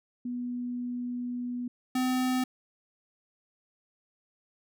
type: tone pair in turn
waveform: sine / square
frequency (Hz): 245.1 / 255.2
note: B3 / C4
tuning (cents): -13 / -43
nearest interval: minor second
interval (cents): 70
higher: second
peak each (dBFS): -31 / -26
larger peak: second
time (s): 0.25-1.68 / 1.95-2.44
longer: first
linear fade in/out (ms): 5
effects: none